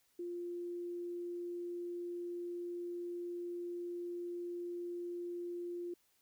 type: tone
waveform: sine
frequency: 349.2 Hz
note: F4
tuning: in tune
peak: -39 dBFS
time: 0.19-5.94 s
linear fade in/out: 5 ms
effects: white hiss -74 dBFS RMS until 6.21 s